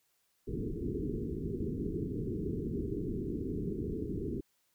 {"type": "low-pass noise", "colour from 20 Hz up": "white", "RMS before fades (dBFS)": -36, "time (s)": [0.47, 4.41], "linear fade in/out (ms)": 10, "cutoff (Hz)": 430, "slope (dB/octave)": 96, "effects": ["white hiss -75 dBFS RMS until 4.74 s"]}